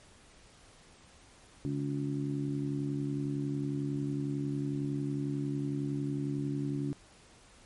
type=harmonic tone; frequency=71 Hz; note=C#2; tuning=42 cents sharp; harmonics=2 / 3 / 4 / 5; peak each=-34 / -43 / -34 / -42 dBFS; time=1.65-6.93 s; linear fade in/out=0 ms; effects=pink hiss -58 dBFS RMS until 7.65 s + MP3 48 kbps